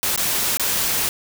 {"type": "noise with dropouts", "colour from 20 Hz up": "white", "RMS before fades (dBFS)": -21, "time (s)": [0.03, 1.09], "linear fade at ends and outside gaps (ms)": 0, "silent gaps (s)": [[0.161, 0.176], [0.571, 0.596]], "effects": []}